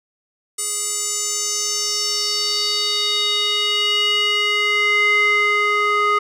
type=tone with band-pass filter sweep; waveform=square; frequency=415.3 Hz; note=G#4; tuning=in tune; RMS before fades=-19 dBFS; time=0.58-6.19 s; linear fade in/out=10 ms; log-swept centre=8600 to 1500 Hz; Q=4.1; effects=none